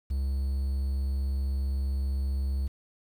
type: tone with quantisation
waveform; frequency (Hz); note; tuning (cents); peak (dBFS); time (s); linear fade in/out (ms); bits
triangle; 67.7; C#2; -40; -24; 0.1-2.68; 10; 9
effects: none